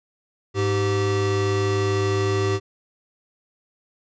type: tone pair together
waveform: square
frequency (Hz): 102.74 / 387.9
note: G#2 / G4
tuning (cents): -18 / -18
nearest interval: octave + major seventh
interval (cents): 2300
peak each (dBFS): -23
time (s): 0.54-2.6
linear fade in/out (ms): 50
effects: resampled to 16000 Hz